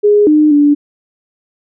sine tone with pitch steps, 414.5 / 303.5 / 291.1 Hz, G#4 / D#4 / D4, -3 / -43 / -15 cents, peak -5 dBFS, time 0.03-0.75 s, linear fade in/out 20 ms, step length 240 ms, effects none

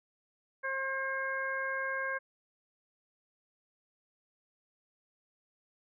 harmonic tone, 535 Hz, C5, 38 cents sharp, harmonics 1 / 2 / 3 / 4, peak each -39 / -39 / -34 / -43 dBFS, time 0.63-2.19 s, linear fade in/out 20 ms, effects none

